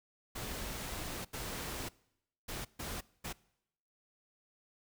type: noise bursts at uneven times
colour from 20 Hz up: pink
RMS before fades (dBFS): -41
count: 5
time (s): 0.35-1.25 / 1.33-1.89 / 2.48-2.65 / 2.79-3.01 / 3.24-3.33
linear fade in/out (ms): 10
effects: noise-tail reverb RT60 0.8 s tail -23 dB re dry